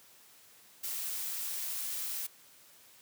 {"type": "noise", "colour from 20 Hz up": "blue", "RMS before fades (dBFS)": -37, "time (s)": [0.83, 2.27], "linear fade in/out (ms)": 10, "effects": ["white hiss -59 dBFS RMS until 3.01 s", "high-pass 80 Hz 12 dB/octave"]}